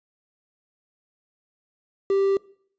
triangle tone with quantisation, 392 Hz, G4, in tune, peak -16 dBFS, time 2.1-2.37 s, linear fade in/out 2 ms, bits 7, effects noise-tail reverb RT60 0.6 s tail -22 dB re dry + resampled to 16000 Hz

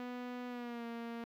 sawtooth tone with pitch glide, 246.9 to 233 Hz, B3 to A#3, 0 to -1 cents, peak -37 dBFS, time 0-1.24 s, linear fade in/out 0 ms, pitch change -101 cents, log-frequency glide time 0.48-0.85 s, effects low-pass 3000 Hz 12 dB/octave + 12-bit

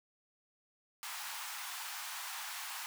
pink high-pass noise, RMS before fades -43 dBFS, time 1.03-2.86 s, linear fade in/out 0 ms, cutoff 800 Hz, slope 48 dB/octave, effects none

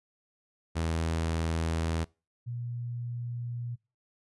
sawtooth / sine tone pair in turn, 81.7 / 119.9 Hz, E2 / A#2, -15 / +49 cents, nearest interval perfect fifth, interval 664 cents, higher second, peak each -24 / -33 dBFS, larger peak first, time 0.75-2.05 / 2.46-3.76 s, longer neither, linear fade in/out 20 ms, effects noise-tail reverb RT60 0.3 s tail -24 dB re dry + resampled to 24000 Hz

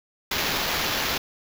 blue noise with sample-and-hold, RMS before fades -26 dBFS, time 0.31-1.18 s, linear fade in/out 5 ms, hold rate 8820 Hz, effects none

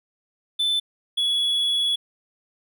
triangle tone pair in turn, 3520 / 3379 Hz, A7 / G#7, 0 / +29 cents, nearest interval minor second, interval 71 cents, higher first, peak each -18 / -18 dBFS, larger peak neither, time 0.59-0.8 / 1.17-1.96 s, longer second, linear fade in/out 10 ms, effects none

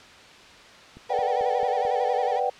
click train, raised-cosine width 3 ms, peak -32 dBFS, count 5, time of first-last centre 0.97-1.851 s, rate 4.54 Hz
35% pulse tone with vibrato, 458.7 Hz, A#4, 28 cents flat, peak -30 dBFS, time 1.09-2.4 s, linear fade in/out 10 ms, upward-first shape sine, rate 11 Hz, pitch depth 110 cents each way
sine chord, G major seventh, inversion first, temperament equal, 493.9 / 587.3 / 740 / 784 Hz, B4 / D5 / F#5 / G5, 0 / 0 / 0 / 0 cents, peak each -27 / -30 / -28 / -26 dBFS, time 1.1-2.5 s, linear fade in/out 5 ms
effects white hiss -47 dBFS RMS until 2.59 s + low-pass 4000 Hz 12 dB/octave

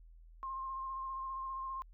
sine tone with vibrato, 1062 Hz, C6, 25 cents sharp, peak -38 dBFS, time 0.43-1.82 s, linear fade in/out 0 ms, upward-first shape square, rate 15 Hz, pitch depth 15 cents each way, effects added 41 Hz sine -54 dBFS peak until 1.93 s

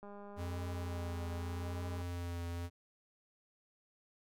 click train, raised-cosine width 1 ms, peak -38 dBFS, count 404, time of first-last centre 0.03-2.015 s, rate 203 Hz
square tone with vibrato, 87.31 Hz, F2, in tune, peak -39 dBFS, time 0.36-2.7 s, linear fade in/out 50 ms, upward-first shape triangle, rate 0.83 Hz, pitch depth 36 cents each way
effects none

